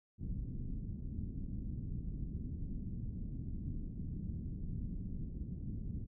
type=low-pass noise; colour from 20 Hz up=pink; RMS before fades=-41 dBFS; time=0.18-6.07 s; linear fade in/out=50 ms; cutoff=240 Hz; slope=24 dB/octave; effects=none